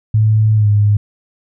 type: tone with pitch glide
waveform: sine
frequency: 108.5 to 103.72 Hz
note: A2 to G#2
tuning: -24 to -2 cents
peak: -8 dBFS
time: 0.14-0.97 s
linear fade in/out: 5 ms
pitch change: -78 cents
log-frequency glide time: 0.55-0.68 s
effects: none